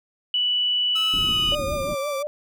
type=tone; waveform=sine; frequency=2960 Hz; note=F#7; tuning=in tune; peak=-19 dBFS; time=0.34-1.55 s; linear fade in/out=2 ms
type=tone with pitch glide; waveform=sawtooth; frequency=1298 to 1169.8 Hz; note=E6 to D6; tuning=-27 to -7 cents; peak=-26 dBFS; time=0.95-2.23 s; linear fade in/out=10 ms; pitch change=-180 cents; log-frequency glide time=1.09-2.01 s
type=low-pass noise; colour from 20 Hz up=pink; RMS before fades=-32 dBFS; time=1.13-1.95 s; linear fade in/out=10 ms; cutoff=380 Hz; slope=48 dB/octave
type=tone with vibrato; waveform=sine; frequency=566 Hz; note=C#5; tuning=36 cents sharp; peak=-25 dBFS; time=1.52-2.27 s; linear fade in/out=0 ms; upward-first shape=triangle; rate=5.8 Hz; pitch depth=110 cents each way
effects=none